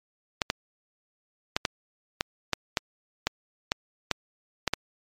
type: clicks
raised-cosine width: 0.2 ms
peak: -6 dBFS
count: 12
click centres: 0.418 / 0.501 / 1.565 / 1.652 / 2.209 / 2.533 / 2.772 / 3.27 / 3.719 / 4.113 / 4.677 / 4.736 s
effects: MP3 96 kbps